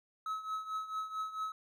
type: tone with tremolo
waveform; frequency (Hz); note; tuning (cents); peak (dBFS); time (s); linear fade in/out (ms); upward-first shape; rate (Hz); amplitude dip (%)
triangle; 1287; E6; -42; -31; 0.26-1.52; 2; triangle; 4.5; 80
effects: none